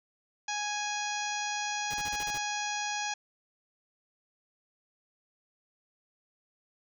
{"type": "harmonic tone", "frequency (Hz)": 830.6, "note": "G#5", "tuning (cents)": 0, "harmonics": [1, 2, 3, 4, 5, 6, 7, 8], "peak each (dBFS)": [-35, -38, -39, -42, -44, -44, -41, -42], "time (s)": [0.48, 3.14], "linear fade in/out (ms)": 5}
{"type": "noise bursts", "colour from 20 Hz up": "pink", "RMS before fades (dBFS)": -42, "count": 7, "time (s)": [1.9, 2.383], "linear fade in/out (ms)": 10, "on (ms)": 45, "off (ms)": 28}
{"effects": []}